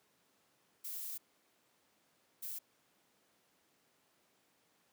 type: noise bursts at uneven times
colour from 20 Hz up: violet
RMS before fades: -43 dBFS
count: 2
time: 0.84-1.18 / 2.42-2.59 s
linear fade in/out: 10 ms
effects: pink hiss -73 dBFS RMS until 4.92 s + high-pass 200 Hz 12 dB/octave